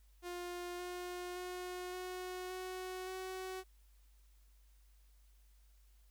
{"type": "tone with pitch steps", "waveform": "sawtooth", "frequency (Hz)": [353.4, 357.5, 361.7, 365.9, 370.1, 374.4], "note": ["F4", "F4", "F#4", "F#4", "F#4", "F#4"], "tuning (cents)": [21, 41, -39, -19, 0, 20], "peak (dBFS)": -38, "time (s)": [0.22, 3.64], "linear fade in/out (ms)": 50, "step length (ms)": 570, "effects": ["added 50 Hz sine -62 dBFS peak until 6.1 s", "white hiss -75 dBFS RMS until 6.1 s"]}